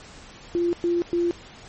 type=tone bursts; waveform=sine; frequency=345.4 Hz; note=F4; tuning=19 cents flat; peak=-19 dBFS; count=3; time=0.55-1.31 s; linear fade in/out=0 ms; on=180 ms; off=110 ms; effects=pink hiss -45 dBFS RMS until 1.68 s + MP3 32 kbps